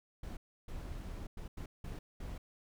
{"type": "noise bursts at uneven times", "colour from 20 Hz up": "brown", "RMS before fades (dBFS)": -43, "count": 6, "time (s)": [[0.23, 0.37], [0.68, 1.27], [1.37, 1.48], [1.57, 1.66], [1.84, 1.99], [2.2, 2.38]], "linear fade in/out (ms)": 5, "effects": []}